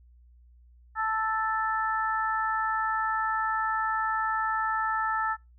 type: harmonic tone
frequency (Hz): 440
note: A4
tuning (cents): 0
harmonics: 2 / 3 / 4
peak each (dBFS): -30 / -28 / -32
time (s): 0.95-5.37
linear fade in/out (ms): 50
effects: noise-tail reverb RT60 0.2 s tail -24 dB re dry + added 60 Hz sine -53 dBFS peak until 5.58 s